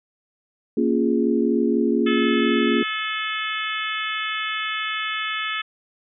sine chord, Bb minor seventh, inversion none, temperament equal, 233.1 / 277.2 / 349.2 / 415.3 Hz, Bb3 / Db4 / F4 / Ab4, 0 / 0 / 0 / 0 cents, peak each -21 / -23 / -23 / -24 dBFS, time 0.77-2.83 s, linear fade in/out 5 ms
harmonic tone, 432.3 Hz, A4, 31 cents flat, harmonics 3 / 4 / 5 / 6 / 7 / 8, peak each -29 / -30 / -31 / -32 / -32 / -33 dBFS, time 2.06-5.62 s, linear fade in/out 10 ms
effects none

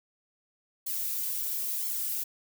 violet noise with flanger, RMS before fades -32 dBFS, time 0.86-2.24 s, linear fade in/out 10 ms, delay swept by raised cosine 0.92 to 6.32 ms, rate 1 Hz, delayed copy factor +1, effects none

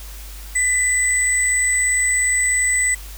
sine tone pair together, 1997 / 7983 Hz, B6 / B8, +19 / +18 cents, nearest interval 2 octaves, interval 2399 cents, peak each -18 dBFS, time 0.55-2.95 s, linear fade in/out 10 ms, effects added 50 Hz sine -33 dBFS peak until 3.17 s + white hiss -40 dBFS RMS until 3.17 s

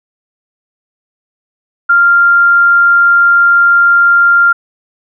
sine tone, 1393 Hz, F6, 5 cents flat, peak -4 dBFS, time 1.89-4.53 s, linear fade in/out 10 ms, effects none

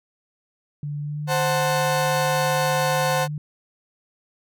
sine tone with pitch glide, 146.3 to 149.46 Hz, D3 to D3, -6 to +31 cents, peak -26 dBFS, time 0.83-3.38 s, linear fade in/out 2 ms, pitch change +37 cents, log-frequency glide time 1-1.22 s
30% pulse chord, F# diminished, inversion second, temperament equal with one note detuned, 523.3 / 740 / 887.1 Hz, C5 / F#5 / A5, 0 / 0 / +14 cents, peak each -20 / -22 / -25 dBFS, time 1.27-3.28 s, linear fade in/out 50 ms
effects none

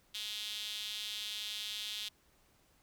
sawtooth tone with high-pass filter, 210.6 Hz, G#3, 24 cents sharp, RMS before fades -41 dBFS, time 0.14-2.09 s, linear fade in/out 10 ms, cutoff 3400 Hz, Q 4.6, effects pink hiss -69 dBFS RMS until 2.82 s

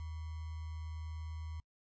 sine tone with sample-and-hold, 79.4 Hz, D#2, 36 cents sharp, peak -40 dBFS, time 0-1.6 s, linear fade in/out 0 ms, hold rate 1050 Hz, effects noise-tail reverb RT60 0.1 s tail -25 dB re dry + resampled to 16000 Hz

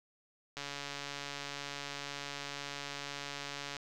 click train, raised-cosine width 0.2 ms, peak -23 dBFS, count 455, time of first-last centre 0.57-3.767 s, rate 142 Hz, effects none

